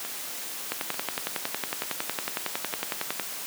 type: two click trains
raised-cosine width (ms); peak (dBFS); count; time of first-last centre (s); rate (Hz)
0.3; -11 / -19; 28 / 4; 0.72-3.197 / 0.05-2.729; 10.9 / 1.12
effects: white hiss -36 dBFS RMS until 3.46 s + high-pass 200 Hz 12 dB/octave